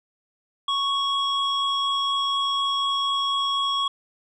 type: tone pair together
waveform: sine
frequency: 1108.7 / 3322 Hz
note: C#6 / G#7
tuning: 0 / 0 cents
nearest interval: octave + perfect fifth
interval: 1900 cents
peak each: -22 dBFS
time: 0.68-3.88 s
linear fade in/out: 5 ms
effects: tanh soft clip ceiling -18 dBFS